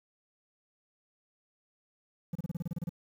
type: tone bursts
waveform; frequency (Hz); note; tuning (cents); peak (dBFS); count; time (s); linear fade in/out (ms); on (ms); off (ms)
triangle; 170; F3; -46; -29; 11; 2.33-2.894; 5; 24; 30
effects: 10-bit